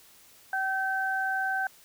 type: tone pair together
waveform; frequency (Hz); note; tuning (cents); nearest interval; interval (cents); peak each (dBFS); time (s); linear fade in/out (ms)
sine; 765 / 1544.2; G5 / G6; -42 / -26; octave; 1216; -30 / -28; 0.53-1.67; 2
effects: white hiss -56 dBFS RMS until 1.84 s